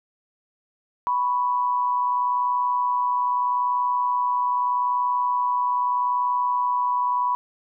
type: tone pair together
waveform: sine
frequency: 987.8 / 1108.6 Hz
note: B5 / C#6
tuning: 0 / 0 cents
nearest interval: major second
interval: 200 cents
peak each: -20 / -29 dBFS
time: 1.07-7.35 s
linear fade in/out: 0 ms
effects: none